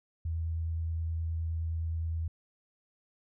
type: tone with vibrato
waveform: sine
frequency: 81.8 Hz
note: E2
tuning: 13 cents flat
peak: -30 dBFS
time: 0.25-2.28 s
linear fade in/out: 5 ms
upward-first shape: sine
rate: 9.6 Hz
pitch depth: 10 cents each way
effects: none